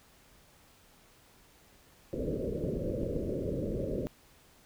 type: low-pass noise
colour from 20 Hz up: white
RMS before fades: -34 dBFS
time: 2.13-4.07 s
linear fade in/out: 0 ms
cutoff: 580 Hz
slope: 96 dB/octave
type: click train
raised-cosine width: 3 ms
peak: -21 dBFS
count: 5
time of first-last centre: 2.64-3.164 s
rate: 7.64 Hz
effects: pink hiss -61 dBFS RMS until 4.65 s